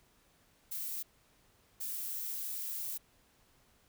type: noise bursts at uneven times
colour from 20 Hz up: violet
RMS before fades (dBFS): -39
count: 2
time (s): 0.71-1.03 / 1.8-2.98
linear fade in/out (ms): 10
effects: pink hiss -68 dBFS RMS until 3.88 s